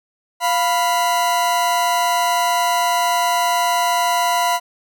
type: tone pair together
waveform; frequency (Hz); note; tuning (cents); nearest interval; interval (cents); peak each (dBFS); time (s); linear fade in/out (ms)
40% pulse; 698.5 / 987.8; F5 / B5; 0 / 0; tritone; 600; -18 / -17; 0.4-4.6; 50
effects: none